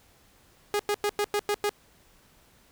sawtooth tone bursts, 412.2 Hz, G#4, 13 cents flat, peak -20 dBFS, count 7, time 0.74-1.693 s, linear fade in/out 0 ms, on 53 ms, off 97 ms, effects pink hiss -60 dBFS RMS until 2.71 s

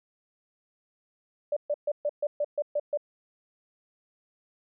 sine tone bursts, 587.3 Hz, D5, in tune, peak -24 dBFS, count 9, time 1.52-2.974 s, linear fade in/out 5 ms, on 46 ms, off 130 ms, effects none

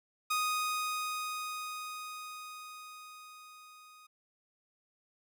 sawtooth tone with level ramp, 1244.5 Hz, D#6, in tune, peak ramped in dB -25 to -51 dBFS, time 0.3-4.07 s, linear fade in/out 10 ms, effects none

